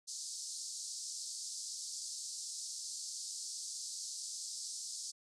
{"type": "band-pass noise", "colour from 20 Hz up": "pink", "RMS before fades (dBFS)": -44, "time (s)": [0.07, 5.12], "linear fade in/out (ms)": 20, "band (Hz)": [4500, 9000], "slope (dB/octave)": 48, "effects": []}